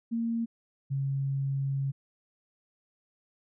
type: tone pair in turn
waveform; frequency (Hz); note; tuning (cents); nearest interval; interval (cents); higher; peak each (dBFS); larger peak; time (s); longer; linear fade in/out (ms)
sine; 230.5 / 137.06; A#3 / C#3; -19 / -19; major sixth; 900; first; -27; neither; 0.11-0.46 / 0.9-1.92; second; 20
effects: none